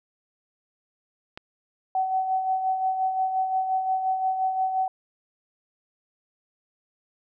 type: click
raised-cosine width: 0.3 ms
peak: -21 dBFS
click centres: 1.375 s
type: tone with tremolo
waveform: sine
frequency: 756 Hz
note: F#5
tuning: 37 cents sharp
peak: -20 dBFS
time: 1.95-4.88 s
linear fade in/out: 2 ms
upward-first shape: sine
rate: 5.7 Hz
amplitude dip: 50%
effects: none